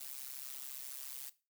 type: noise with amplitude modulation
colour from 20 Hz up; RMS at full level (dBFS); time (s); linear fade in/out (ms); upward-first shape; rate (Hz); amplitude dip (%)
blue; -42; 0-1.3; 10; sine; 134; 100
effects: noise-tail reverb RT60 0.3 s tail -17 dB re dry